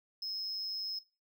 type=tone with amplitude modulation; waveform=triangle; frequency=5160 Hz; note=E8; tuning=38 cents flat; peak=-32 dBFS; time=0.22-0.99 s; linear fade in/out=5 ms; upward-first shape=sine; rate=192 Hz; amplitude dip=55%; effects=noise-tail reverb RT60 0.3 s tail -19 dB re dry